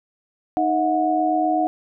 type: tone cluster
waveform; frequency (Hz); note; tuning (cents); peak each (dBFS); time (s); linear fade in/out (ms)
sine; 311.1 / 639 / 727; D#4 / D#5 / F#5; 0 / +46 / -31; -22 / -26 / -19; 0.57-1.67; 0
effects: none